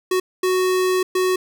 square tone bursts at uneven times, 370 Hz, F#4, in tune, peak -17 dBFS, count 3, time 0.11-0.2 / 0.43-1.03 / 1.15-1.36 s, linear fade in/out 5 ms, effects none

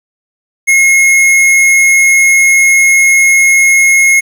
square tone, 2161 Hz, C#7, 45 cents flat, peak -5 dBFS, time 0.67-4.21 s, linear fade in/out 20 ms, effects resampled to 32000 Hz + 7-bit

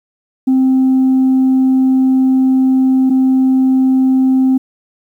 sine tone pair in turn, 261.6 / 261.6 Hz, C4 / C4, 0 / 0 cents, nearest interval unison, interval 0 cents, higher neither, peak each -6 dBFS, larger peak neither, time 0.47-3.1 / 3.1-4.58 s, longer first, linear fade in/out 10 ms, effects tanh soft clip ceiling -6 dBFS + 8-bit

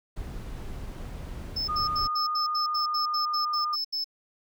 brown noise, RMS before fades -37 dBFS, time 0.16-2.08 s, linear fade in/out 10 ms
triangle tone bursts, 5250 Hz, E8, 8 cents flat, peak -26 dBFS, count 13, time 1.56-4.044 s, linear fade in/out 10 ms, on 120 ms, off 77 ms
sine tone with pitch glide, 1227 to 1214.3 Hz, D#6 to D#6, -25 to -43 cents, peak -26 dBFS, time 1.68-3.76 s, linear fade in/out 20 ms, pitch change -18 cents, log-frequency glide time 2.35-3.52 s
effects none

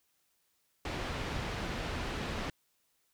pink low-pass noise, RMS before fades -37 dBFS, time 0.85-2.5 s, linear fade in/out 2 ms, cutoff 3700 Hz, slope 12 dB/octave, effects white hiss -75 dBFS RMS until 3.13 s

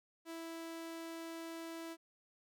sawtooth tone, 329.6 Hz, E4, in tune, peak -40 dBFS, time 0.25-1.97 s, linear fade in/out 50 ms, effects none

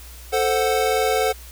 square chord, F# diminished, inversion first, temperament equal, 440 / 523.3 / 740 Hz, A4 / C5 / F#5, 0 / 0 / 0 cents, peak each -22 / -24 / -23 dBFS, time 0.32-1.33 s, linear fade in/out 20 ms, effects added 60 Hz sine -39 dBFS peak until 1.51 s + white hiss -44 dBFS RMS until 1.51 s

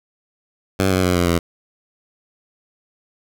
10% pulse tone with pitch steps, 95.7 / 92.92 / 90.22 / 87.61 / 85.06 Hz, G2 / F#2 / F#2 / F2 / F2, -41 / +8 / -43 / +6 / -45 cents, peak -7 dBFS, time 0.79-1.39 s, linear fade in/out 10 ms, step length 120 ms, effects none

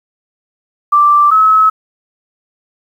sine tone pair in turn, 1174.7 / 1289.3 Hz, D6 / E6, 0 / -39 cents, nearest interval major second, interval 161 cents, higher second, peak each -5 dBFS, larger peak neither, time 0.92-1.31 / 1.31-1.7 s, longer neither, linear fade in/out 10 ms, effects 7-bit

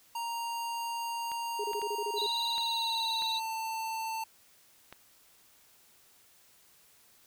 square tone with pitch glide, 932.3 to 892.8 Hz, A#5 to A5, 0 to +25 cents, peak -34 dBFS, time 0.15-4.24 s, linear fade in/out 5 ms, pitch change -75 cents, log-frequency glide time 2.48-3.49 s
clicks, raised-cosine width 0.3 ms, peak -29 dBFS, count 6, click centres 1.317 / 1.733 / 1.817 / 2.581 / 3.222 / 4.926 s
sine tone bursts, 415.3 Hz, G#4, in tune, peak -33 dBFS, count 9, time 1.59-2.265 s, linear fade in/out 5 ms, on 51 ms, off 27 ms
sine tone with vibrato, 3900 Hz, B7, 23 cents flat, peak -31 dBFS, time 2.16-3.4 s, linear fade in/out 20 ms, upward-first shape square, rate 19 Hz, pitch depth 41 cents each way
effects white hiss -62 dBFS RMS until 7.26 s

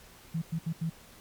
sine tone bursts at uneven times, 163.5 Hz, E3, 14 cents flat, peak -28 dBFS, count 4, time 0.34-0.42 / 0.52-0.59 / 0.66-0.73 / 0.81-0.9 s, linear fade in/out 10 ms, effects pink hiss -54 dBFS RMS until 1.2 s + MP3 96 kbps

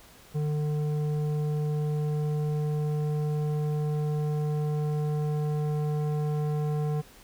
square tone with low-pass filter sweep, 150 Hz, D3, 37 cents sharp, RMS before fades -28 dBFS, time 0.34-7.02 s, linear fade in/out 20 ms, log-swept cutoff 460 to 730 Hz, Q 0.92, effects pink hiss -53 dBFS RMS until 7.23 s

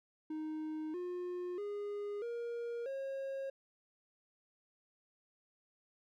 triangle tone with pitch steps, 311.1 / 357.4 / 410.5 / 471.5 / 541.7 Hz, D#4 / F4 / G#4 / A#4 / C#5, 0 / +40 / -20 / +20 / -40 cents, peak -36 dBFS, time 0.3-3.5 s, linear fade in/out 5 ms, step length 640 ms, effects none

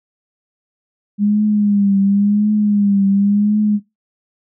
sine tone with vibrato, 203.9 Hz, G#3, 32 cents flat, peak -11 dBFS, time 1.18-3.8 s, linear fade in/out 50 ms, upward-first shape triangle, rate 0.93 Hz, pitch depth 73 cents each way, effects noise-tail reverb RT60 0.2 s tail -19 dB re dry

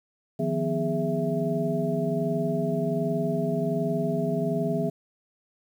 sine tone cluster, 155.2 / 176.5 / 247.7 / 412.9 / 660 Hz, D#3 / F3 / B3 / G#4 / E5, -4 / +19 / +5 / -10 / +2 cents, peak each -30 dBFS, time 0.39-4.9 s, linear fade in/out 10 ms, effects 9-bit

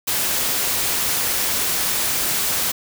white noise, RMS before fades -21 dBFS, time 0.07-2.72 s, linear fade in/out 10 ms, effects none

